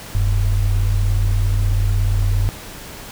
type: tone pair together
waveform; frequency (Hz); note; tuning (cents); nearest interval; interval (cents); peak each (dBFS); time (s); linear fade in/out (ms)
sine; 41.2 / 98; E1 / G2; 0 / 0; octave + minor third; 1500; -16; 0.15-2.49; 0
effects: tanh soft clip ceiling -6 dBFS + pink hiss -35 dBFS RMS until 3.11 s